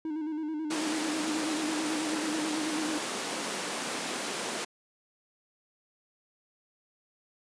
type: tone with vibrato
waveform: triangle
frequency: 309.9 Hz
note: D#4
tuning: 7 cents flat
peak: -29 dBFS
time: 0.05-2.98 s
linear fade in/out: 2 ms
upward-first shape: square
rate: 9.2 Hz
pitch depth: 49 cents each way
type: high-pass noise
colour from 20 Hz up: pink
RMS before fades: -34 dBFS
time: 0.7-4.65 s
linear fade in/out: 10 ms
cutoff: 220 Hz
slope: 24 dB/octave
effects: resampled to 22050 Hz